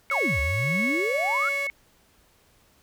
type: tone with tremolo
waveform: sine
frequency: 2200 Hz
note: C#7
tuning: 14 cents flat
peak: -23 dBFS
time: 0.1-1.7 s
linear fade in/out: 0 ms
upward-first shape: triangle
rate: 1.7 Hz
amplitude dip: 40%
type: exponential two-way sweep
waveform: sine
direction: down then up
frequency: 1458 to 67 to 1458 Hz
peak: -25 dBFS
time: 0.11-1.49 s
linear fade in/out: 5 ms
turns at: 0.4 s
type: tone with pitch glide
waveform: sawtooth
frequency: 556 to 564.7 Hz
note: C#5 to C#5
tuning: +5 to +32 cents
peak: -28 dBFS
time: 0.11-1.67 s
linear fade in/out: 2 ms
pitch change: +27 cents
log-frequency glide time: 0.86-1.12 s
effects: pink hiss -61 dBFS RMS until 2.82 s